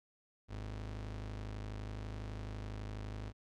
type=ring-modulated tone; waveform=45% pulse; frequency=78.4 Hz; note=D#2; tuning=14 cents sharp; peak=-38 dBFS; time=0.48-3.33 s; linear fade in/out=50 ms; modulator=26 Hz; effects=low-pass 6000 Hz 12 dB/octave